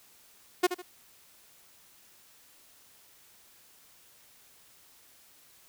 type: tone with echo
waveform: sawtooth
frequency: 360 Hz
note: F#4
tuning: 47 cents flat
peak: -16 dBFS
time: 0.63-0.67 s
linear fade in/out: 10 ms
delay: 76 ms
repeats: 2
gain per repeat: -10 dB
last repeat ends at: 0.822 s
effects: white hiss -59 dBFS RMS until 5.68 s